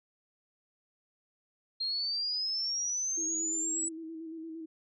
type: exponential sweep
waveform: sine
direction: up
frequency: 4186 to 7940 Hz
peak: -30 dBFS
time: 1.8-3.89 s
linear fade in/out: 10 ms
type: tone with vibrato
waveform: sine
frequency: 323.8 Hz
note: E4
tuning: 31 cents flat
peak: -39 dBFS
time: 3.17-4.66 s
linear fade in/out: 10 ms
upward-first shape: square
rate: 8.7 Hz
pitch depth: 28 cents each way
effects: none